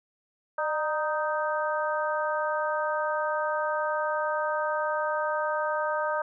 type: harmonic tone with a mistuned harmonic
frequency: 311.1 Hz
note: D#4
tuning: in tune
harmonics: 2 / 3 / 4 / 5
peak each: -29 / -31 / -32 / -33 dBFS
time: 0.58-6.22 s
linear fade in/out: 5 ms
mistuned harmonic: 2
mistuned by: -49 cents
effects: none